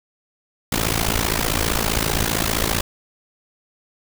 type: noise with amplitude modulation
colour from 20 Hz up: pink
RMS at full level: -17 dBFS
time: 0.72-2.81 s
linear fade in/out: 5 ms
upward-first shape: sine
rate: 55.3 Hz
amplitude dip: 90%
effects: none